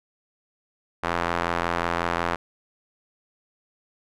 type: tone with band-pass filter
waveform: sawtooth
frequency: 85.5 Hz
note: F2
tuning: 36 cents flat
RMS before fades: -26 dBFS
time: 1.03-2.36 s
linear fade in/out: 10 ms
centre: 1200 Hz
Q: 1.1
effects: none